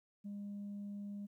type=tone; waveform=sine; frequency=203 Hz; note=G#3; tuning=39 cents flat; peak=-40 dBFS; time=0.24-1.27 s; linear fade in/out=20 ms; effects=tanh soft clip ceiling -40 dBFS + 13-bit